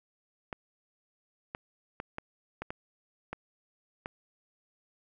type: clicks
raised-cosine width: 0.5 ms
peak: -21 dBFS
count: 8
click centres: 0.528 / 1.549 / 2.001 / 2.184 / 2.62 / 2.705 / 3.33 / 4.059 s
effects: none